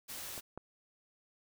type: noise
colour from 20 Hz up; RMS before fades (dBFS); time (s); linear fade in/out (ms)
white; -44; 0.08-0.41; 20
type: clicks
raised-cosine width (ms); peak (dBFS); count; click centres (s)
1; -32 / -29; 2; 0.378 / 0.576
effects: none